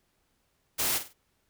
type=noise with echo; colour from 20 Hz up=white; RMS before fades=-28 dBFS; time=0.78-0.99 s; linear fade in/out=20 ms; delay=49 ms; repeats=3; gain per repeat=-10 dB; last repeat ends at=1.137 s; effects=pink hiss -73 dBFS RMS until 1.49 s